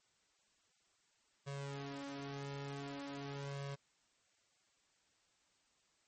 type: tone with flanger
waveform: sawtooth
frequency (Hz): 140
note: C#3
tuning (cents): +18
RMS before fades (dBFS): -45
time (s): 1.46-3.76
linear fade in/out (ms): 20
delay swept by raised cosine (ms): 1.8 to 4.9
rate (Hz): 0.46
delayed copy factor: +1
effects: white hiss -75 dBFS RMS until 6.07 s + MP3 32 kbps